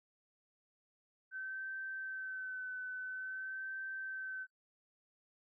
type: tone with vibrato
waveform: sine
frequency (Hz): 1531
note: G6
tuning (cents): -41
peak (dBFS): -40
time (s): 1.31-4.47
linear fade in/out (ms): 50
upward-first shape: sine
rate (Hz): 0.49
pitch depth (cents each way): 25
effects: noise-tail reverb RT60 0.1 s tail -22 dB re dry